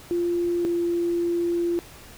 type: tone pair in turn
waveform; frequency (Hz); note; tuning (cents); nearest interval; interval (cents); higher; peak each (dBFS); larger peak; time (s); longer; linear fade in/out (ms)
sine; 346.9 / 344.1; F4 / F4; -12 / -26; unison; 14; first; -21; neither; 0.11-0.65 / 0.65-1.79; second; 0
effects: pink hiss -46 dBFS RMS until 2.17 s